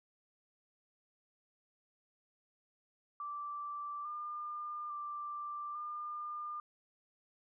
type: tone with pitch steps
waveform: sine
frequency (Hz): 1169 / 1203 / 1179 / 1204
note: D6 / D6 / D6 / D6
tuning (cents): -8 / +41 / +6 / +43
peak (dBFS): -39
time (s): 3.2-6.6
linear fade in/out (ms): 2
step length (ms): 850
effects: none